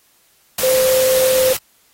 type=tone in noise; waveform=sine; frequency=518 Hz; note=C5; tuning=17 cents flat; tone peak=-12 dBFS; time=0.63-1.53 s; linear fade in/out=5 ms; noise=white; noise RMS=-21 dBFS; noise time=0.58-1.57 s; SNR=+6 dB; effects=white hiss -56 dBFS RMS until 1.93 s + AAC 48 kbps